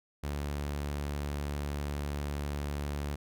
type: tone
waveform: sawtooth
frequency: 72.3 Hz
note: D2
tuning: 27 cents flat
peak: -29 dBFS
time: 0.23-3.16 s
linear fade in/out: 10 ms
effects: none